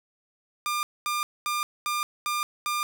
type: tone bursts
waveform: sawtooth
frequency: 1200 Hz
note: D6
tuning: 37 cents sharp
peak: -22 dBFS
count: 6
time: 0.66-2.83 s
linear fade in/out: 0 ms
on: 170 ms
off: 230 ms
effects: none